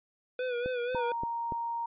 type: tone with vibrato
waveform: square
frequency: 493.3 Hz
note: B4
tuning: 2 cents flat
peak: -31 dBFS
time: 0.39-1.12 s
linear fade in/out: 2 ms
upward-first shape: sine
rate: 4.1 Hz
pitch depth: 60 cents each way
type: click train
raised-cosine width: 2 ms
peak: -24 dBFS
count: 4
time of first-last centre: 0.66-1.522 s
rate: 3.48 Hz
type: tone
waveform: sine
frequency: 932.3 Hz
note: A#5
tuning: in tune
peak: -31 dBFS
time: 0.95-1.86 s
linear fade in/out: 5 ms
effects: resampled to 8000 Hz